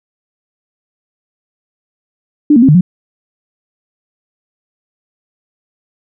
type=tone with pitch steps; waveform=sine; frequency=296.2 / 233.5 / 267.3 / 150.3 / 180.2 Hz; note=D4 / A#3 / C4 / D3 / F#3; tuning=+15 / +3 / +37 / +40 / -45 cents; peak=-3 dBFS; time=2.5-2.81 s; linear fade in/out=5 ms; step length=62 ms; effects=none